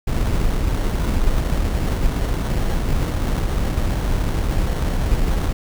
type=noise with sample-and-hold; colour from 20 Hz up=brown; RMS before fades=-19 dBFS; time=0.07-5.53 s; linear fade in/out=10 ms; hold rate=2450 Hz; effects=none